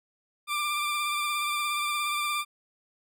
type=tone with vibrato; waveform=20% pulse; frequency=1185 Hz; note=D6; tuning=15 cents sharp; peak=-22 dBFS; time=0.47-2.45 s; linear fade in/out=50 ms; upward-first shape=triangle; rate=17 Hz; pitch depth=29 cents each way; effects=none